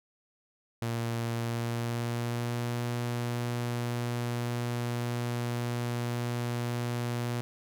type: tone with pitch glide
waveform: sawtooth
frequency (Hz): 116.5 to 120.12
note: A#2 to B2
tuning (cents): -1 to -48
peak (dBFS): -26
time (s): 0.82-7.41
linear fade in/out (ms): 0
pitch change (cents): +53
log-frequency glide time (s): 1.29-2.74
effects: none